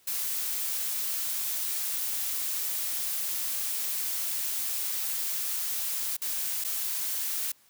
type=noise with dropouts; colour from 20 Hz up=blue; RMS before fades=-31 dBFS; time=0.07-7.52 s; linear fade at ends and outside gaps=5 ms; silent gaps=6.167-6.217 / 6.64-6.646 s; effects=white hiss -62 dBFS RMS until 7.69 s